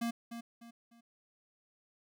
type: tone with echo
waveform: square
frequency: 233.1 Hz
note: A#3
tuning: in tune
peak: -33 dBFS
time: 0.01-0.11 s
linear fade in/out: 10 ms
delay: 300 ms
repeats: 3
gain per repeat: -9 dB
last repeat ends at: 1.01 s
effects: none